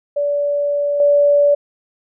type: tone with level steps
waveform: sine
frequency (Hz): 577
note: D5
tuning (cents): -31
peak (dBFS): -15 / -9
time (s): 0.16-1.55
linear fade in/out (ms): 10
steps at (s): 1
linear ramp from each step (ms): 2
effects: none